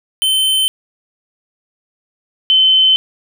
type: tone pair in turn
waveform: square / sine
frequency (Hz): 3079 / 3064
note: G7 / G7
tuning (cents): -32 / -40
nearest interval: unison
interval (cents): 8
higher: first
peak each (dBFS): -12 / -7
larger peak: second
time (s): 0.22-0.68 / 2.5-2.96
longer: neither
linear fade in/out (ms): 0
effects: none